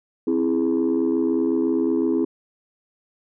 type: chord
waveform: sine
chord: C augmented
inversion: none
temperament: equal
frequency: 261.6 / 329.6 / 415.3 Hz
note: C4 / E4 / G#4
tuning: 0 / 0 / 0 cents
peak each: -21 / -20 / -23 dBFS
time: 0.27-2.25 s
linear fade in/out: 5 ms
effects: tanh soft clip ceiling -13 dBFS